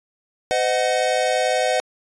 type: chord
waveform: square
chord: C diminished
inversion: none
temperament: equal with one note detuned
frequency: 510.7 / 622.3 / 740 Hz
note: C5 / Eb5 / Gb5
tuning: -42 / 0 / 0 cents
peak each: -23 dBFS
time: 0.51-1.8 s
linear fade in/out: 0 ms
effects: resampled to 22050 Hz

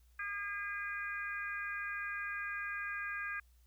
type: harmonic tone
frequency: 405.9 Hz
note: G#4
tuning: 40 cents flat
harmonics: 3 / 4 / 5 / 6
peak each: -45 / -39 / -47 / -46 dBFS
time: 0.19-3.4 s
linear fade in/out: 5 ms
effects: added 60 Hz sine -62 dBFS peak until 3.66 s + white hiss -75 dBFS RMS until 3.66 s

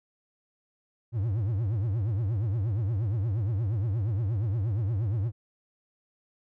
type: tone with vibrato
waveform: triangle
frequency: 106.4 Hz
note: G#2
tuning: 42 cents sharp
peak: -23 dBFS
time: 1.12-5.32 s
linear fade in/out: 50 ms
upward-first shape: triangle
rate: 8.5 Hz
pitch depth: 280 cents each way
effects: none

